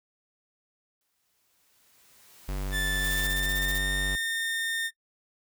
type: noise with exponential growth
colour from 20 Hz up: white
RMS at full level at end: -38 dBFS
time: 1.01-3.27 s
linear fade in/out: 1 ms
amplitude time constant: 490 ms
type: tone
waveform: square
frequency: 48.22 Hz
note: G1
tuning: 28 cents flat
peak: -30 dBFS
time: 2.48-4.16 s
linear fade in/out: 10 ms
type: tone with pitch glide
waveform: 30% pulse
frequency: 1760 to 1821 Hz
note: A6 to A#6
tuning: 0 to -41 cents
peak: -25 dBFS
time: 2.71-4.91 s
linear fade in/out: 50 ms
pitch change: +59 cents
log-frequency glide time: 2.97-3.85 s
type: noise bursts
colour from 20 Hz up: blue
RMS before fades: -36 dBFS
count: 12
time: 3.04-3.784 s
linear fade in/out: 5 ms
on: 40 ms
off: 24 ms
effects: noise-tail reverb RT60 0.1 s tail -19 dB re dry